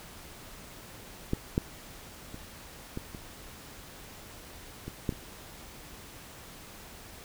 clicks, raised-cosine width 3 ms, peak -14 / -12 / -28 / -21 / -28 / -24 / -15 / -29 dBFS, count 8, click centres 1.334 / 1.579 / 2.344 / 2.974 / 3.148 / 4.88 / 5.092 / 5.125 s, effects pink hiss -48 dBFS RMS until 7.24 s

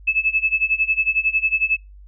sine tone with tremolo, 2608 Hz, E7, 19 cents flat, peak -13 dBFS, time 0.07-1.77 s, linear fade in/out 10 ms, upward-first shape sine, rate 11 Hz, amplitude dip 90%, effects noise-tail reverb RT60 0.2 s tail -20 dB re dry + added 49 Hz sine -40 dBFS peak until 2.07 s

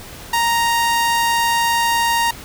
sawtooth tone, 932.3 Hz, A#5, in tune, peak -11 dBFS, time 0.33-2.31 s, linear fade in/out 5 ms, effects pink hiss -36 dBFS RMS until 2.44 s

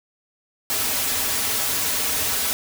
white noise with comb filter, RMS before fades -23 dBFS, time 0.7-2.53 s, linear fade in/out 0 ms, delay 5.7 ms, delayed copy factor -0.7, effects none

